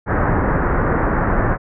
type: low-pass noise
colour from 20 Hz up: pink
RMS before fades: -17 dBFS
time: 0.06-1.58 s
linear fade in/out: 50 ms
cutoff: 1800 Hz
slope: 48 dB/octave
effects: none